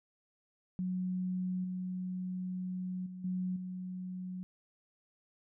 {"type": "tone with level steps", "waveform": "sine", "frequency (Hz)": 183.5, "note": "F#3", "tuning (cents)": -14, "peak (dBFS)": [-32, -35, -42, -32, -38], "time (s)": [0.79, 4.43], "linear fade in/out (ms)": 0, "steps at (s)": [1.64, 3.06, 3.24, 3.56], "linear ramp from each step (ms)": 5, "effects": []}